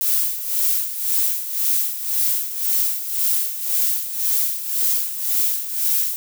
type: noise with tremolo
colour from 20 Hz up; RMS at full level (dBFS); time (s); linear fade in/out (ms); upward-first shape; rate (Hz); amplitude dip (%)
violet; -18; 0.01-6.16; 0; sine; 1.9; 70
effects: none